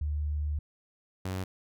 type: tone pair in turn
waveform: sine / sawtooth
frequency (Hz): 74.4 / 93.74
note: D2 / F#2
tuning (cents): +23 / +23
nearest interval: major third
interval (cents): 400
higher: second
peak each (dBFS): -28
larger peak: neither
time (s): 0.01-0.59 / 1.25-1.44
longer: first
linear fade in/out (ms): 5
effects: none